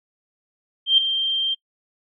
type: tone with ADSR envelope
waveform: sine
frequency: 3162 Hz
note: G7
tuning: 14 cents sharp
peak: -9 dBFS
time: 0.86-1.55 s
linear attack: 120 ms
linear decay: 3 ms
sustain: -10 dB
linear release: 18 ms
effects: noise-tail reverb RT60 0.1 s tail -26 dB re dry